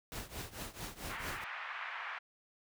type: noise with tremolo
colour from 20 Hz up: pink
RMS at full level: -41 dBFS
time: 0.12-1.44 s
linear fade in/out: 0 ms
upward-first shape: triangle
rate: 4.5 Hz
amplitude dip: 90%
type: band-pass noise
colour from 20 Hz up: white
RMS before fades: -43 dBFS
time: 1.09-2.19 s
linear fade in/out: 10 ms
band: 880 to 2200 Hz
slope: 24 dB/octave
effects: none